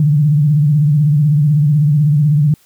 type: tone with vibrato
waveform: sine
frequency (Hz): 148.2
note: D3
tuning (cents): +16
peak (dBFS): -8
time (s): 0-2.54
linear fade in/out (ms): 2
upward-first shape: sine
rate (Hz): 16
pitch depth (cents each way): 100
effects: white hiss -52 dBFS RMS until 2.65 s